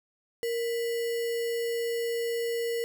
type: tone with sample-and-hold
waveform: sine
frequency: 466.2 Hz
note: A#4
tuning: in tune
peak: -27 dBFS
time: 0.43-2.84 s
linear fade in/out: 0 ms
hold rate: 2450 Hz
effects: none